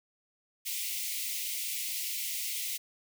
white high-pass noise, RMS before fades -35 dBFS, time 0.65-2.78 s, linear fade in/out 20 ms, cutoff 2000 Hz, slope 96 dB/octave, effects none

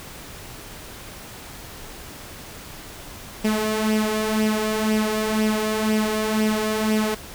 sawtooth tone with flanger, 216.1 Hz, A3, 31 cents flat, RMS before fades -22 dBFS, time 3.44-7.15 s, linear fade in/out 10 ms, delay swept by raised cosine 0.36 to 2.96 ms, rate 2 Hz, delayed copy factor +0.6, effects pink hiss -39 dBFS RMS until 7.34 s

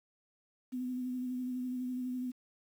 sine tone with vibrato, 251.7 Hz, B3, 33 cents sharp, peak -34 dBFS, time 0.72-2.32 s, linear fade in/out 20 ms, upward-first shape sine, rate 12 Hz, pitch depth 25 cents each way, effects 10-bit

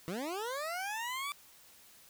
20% pulse linear sweep, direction up, 157.7 to 1174.7 Hz, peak -31 dBFS, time 0.08-1.32 s, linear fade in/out 0 ms, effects white hiss -59 dBFS RMS until 2.09 s

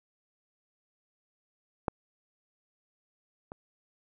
clicks, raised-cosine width 1 ms, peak -13 / -27 dBFS, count 2, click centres 1.882 / 3.519 s, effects none

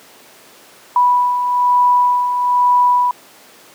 sine beating tone pair, 983 / 984.1 Hz, B5 / B5, -8 / -6 cents, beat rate 1.1 Hz, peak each -20 / -11 dBFS, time 0.96-3.11 s, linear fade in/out 2 ms, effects pink hiss -43 dBFS RMS until 3.74 s + high-pass 300 Hz 12 dB/octave

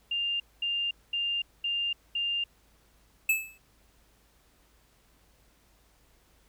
sine tone bursts, 2800 Hz, F7, 4 cents sharp, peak -27 dBFS, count 5, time 0.11-2.44 s, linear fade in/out 5 ms, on 290 ms, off 220 ms
square tone with exponential decay, 2610 Hz, E7, 18 cents flat, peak -20 dBFS, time 3.29-3.58 s, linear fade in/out 5 ms, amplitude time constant 62 ms
effects added 53 Hz sine -65 dBFS peak until 6.48 s + pink hiss -65 dBFS RMS until 6.48 s

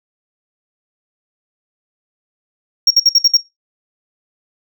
sine tone bursts, 5570 Hz, F8, 5 cents flat, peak -3 dBFS, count 6, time 2.87-3.371 s, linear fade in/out 5 ms, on 36 ms, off 57 ms, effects noise-tail reverb RT60 0.2 s tail -20 dB re dry + tanh soft clip ceiling -5 dBFS

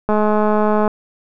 click train, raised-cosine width 1 ms, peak -4 dBFS, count 168, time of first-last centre 0.09-0.878 s, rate 212 Hz, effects none

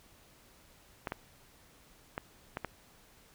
clicks, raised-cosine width 0.5 ms, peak -20 dBFS, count 5, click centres 1.072 / 1.121 / 2.179 / 2.571 / 2.647 s, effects pink hiss -61 dBFS RMS until 3.34 s

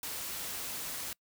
white noise, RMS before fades -39 dBFS, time 0.03-1.13 s, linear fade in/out 2 ms, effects noise-tail reverb RT60 0.1 s tail -25 dB re dry

